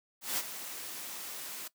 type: noise with ADSR envelope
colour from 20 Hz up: white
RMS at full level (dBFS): -31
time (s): 0.21-1.68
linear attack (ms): 170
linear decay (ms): 38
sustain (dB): -11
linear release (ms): 7
effects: noise-tail reverb RT60 0.1 s tail -18 dB re dry + high-pass 200 Hz 12 dB/octave